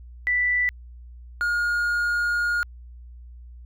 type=tone pair in turn; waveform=sine / triangle; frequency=1975.5 / 1427.6 Hz; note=B6 / F6; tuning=0 / +38 cents; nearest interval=tritone; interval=562 cents; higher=first; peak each=-19 / -19 dBFS; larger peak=neither; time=0.27-0.69 / 1.41-2.63 s; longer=second; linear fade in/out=0 ms; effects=added 60 Hz sine -40 dBFS peak until 3.65 s